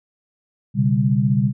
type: tone cluster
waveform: sine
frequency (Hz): 124.8 / 140.3 / 198.9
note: B2 / C#3 / G3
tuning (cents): +19 / +21 / +25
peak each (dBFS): -19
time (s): 0.74-1.53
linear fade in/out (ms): 50
effects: none